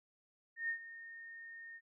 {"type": "tone with ADSR envelope", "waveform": "sine", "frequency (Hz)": 1836, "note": "A#6", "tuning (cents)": -27, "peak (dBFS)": -33, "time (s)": [0.56, 1.81], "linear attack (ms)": 130, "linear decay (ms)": 90, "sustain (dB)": -15, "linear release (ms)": 50, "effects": []}